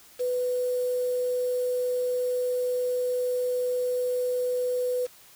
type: tone with quantisation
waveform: sine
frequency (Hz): 497.4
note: B4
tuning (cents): +12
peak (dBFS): -24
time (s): 0.19-5.07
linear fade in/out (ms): 20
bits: 7
effects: white hiss -53 dBFS RMS until 5.35 s